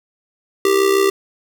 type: tone with amplitude modulation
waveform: square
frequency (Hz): 392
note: G4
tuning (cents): 0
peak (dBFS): -10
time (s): 0.65-1.1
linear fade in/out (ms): 2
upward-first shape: sine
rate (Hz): 66.6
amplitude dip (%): 65
effects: none